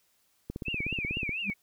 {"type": "click train", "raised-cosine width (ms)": 3, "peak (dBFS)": -22, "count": 14, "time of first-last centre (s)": [0.5, 1.293], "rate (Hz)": 16.4}
{"type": "tone with vibrato", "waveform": "sine", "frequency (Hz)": 2500, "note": "D#7", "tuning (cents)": 8, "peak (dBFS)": -31, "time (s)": [0.65, 1.54], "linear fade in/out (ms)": 20, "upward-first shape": "triangle", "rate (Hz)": 4.3, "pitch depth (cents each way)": 230}
{"type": "tone with exponential growth", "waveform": "sine", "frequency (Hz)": 200.7, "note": "G3", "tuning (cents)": 41, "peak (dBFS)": -25, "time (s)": [1.42, 1.5], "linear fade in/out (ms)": 0, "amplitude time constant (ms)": 17}
{"effects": ["white hiss -70 dBFS RMS until 1.62 s"]}